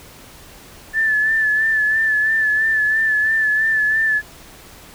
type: tone with vibrato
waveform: sine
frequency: 1748 Hz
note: A6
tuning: 12 cents flat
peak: -14 dBFS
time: 0.93-4.22 s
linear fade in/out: 50 ms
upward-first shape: sine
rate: 3 Hz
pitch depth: 38 cents each way
effects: pink hiss -42 dBFS RMS until 4.94 s